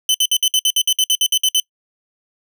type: tone bursts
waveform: sawtooth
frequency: 3040 Hz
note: F#7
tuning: 46 cents sharp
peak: -9 dBFS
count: 14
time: 0.09-1.6 s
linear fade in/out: 2 ms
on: 54 ms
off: 58 ms
effects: noise-tail reverb RT60 0.1 s tail -24 dB re dry